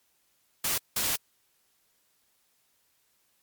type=noise bursts at uneven times; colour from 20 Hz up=white; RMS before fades=-28 dBFS; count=2; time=0.64-0.78 / 0.96-1.16 s; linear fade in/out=5 ms; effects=white hiss -70 dBFS RMS until 3.42 s + MP3 96 kbps